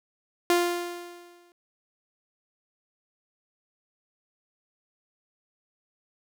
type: tone with exponential decay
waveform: sawtooth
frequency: 349.2 Hz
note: F4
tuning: in tune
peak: -14 dBFS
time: 0.5-1.52 s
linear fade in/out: 1 ms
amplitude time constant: 220 ms
effects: none